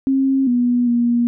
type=tone with pitch steps; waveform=sine; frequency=268.6 / 243.8 / 238.3 Hz; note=C4 / B3 / A#3; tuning=+46 / -22 / +38 cents; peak=-13 dBFS; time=0.07-1.27 s; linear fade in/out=0 ms; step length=400 ms; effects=none